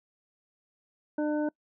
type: harmonic tone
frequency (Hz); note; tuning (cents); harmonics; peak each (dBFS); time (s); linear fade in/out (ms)
300.3; D4; +39; 1 / 2 / 3 / 5; -27 / -32 / -40 / -42; 1.18-1.49; 5
effects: noise-tail reverb RT60 0.1 s tail -25 dB re dry